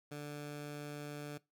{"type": "tone", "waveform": "15% pulse", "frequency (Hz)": 146.83, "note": "D3", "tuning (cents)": 0, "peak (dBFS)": -36, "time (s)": [0.11, 1.38], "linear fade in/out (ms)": 10, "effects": ["noise-tail reverb RT60 0.2 s tail -20 dB re dry"]}